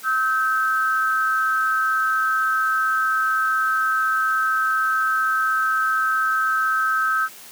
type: tone pair together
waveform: sine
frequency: 1289 / 1553.2 Hz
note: E6 / G6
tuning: -39 / -16 cents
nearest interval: minor third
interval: 323 cents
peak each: -20 / -21 dBFS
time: 0.03-7.29 s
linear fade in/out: 50 ms
effects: white hiss -42 dBFS RMS until 7.51 s + high-pass 150 Hz 12 dB/octave